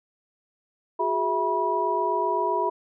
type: tone cluster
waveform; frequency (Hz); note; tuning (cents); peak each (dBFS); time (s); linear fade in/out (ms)
sine; 365.7 / 413.5 / 658 / 971; F#4 / G#4 / E5 / B5; -20 / -8 / -3 / -30; -29 / -29 / -30 / -24; 0.99-2.7; 10
effects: none